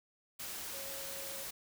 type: tone in noise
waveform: sine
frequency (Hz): 548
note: C#5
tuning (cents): -20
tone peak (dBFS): -49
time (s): 0.73-1.44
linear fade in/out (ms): 10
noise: white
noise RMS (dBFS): -43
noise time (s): 0.39-1.51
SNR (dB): -9
effects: none